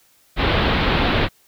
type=low-pass noise; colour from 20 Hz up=pink; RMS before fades=-18 dBFS; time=0.36-1.29 s; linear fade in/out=50 ms; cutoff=4000 Hz; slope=48 dB/octave; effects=white hiss -57 dBFS RMS until 1.47 s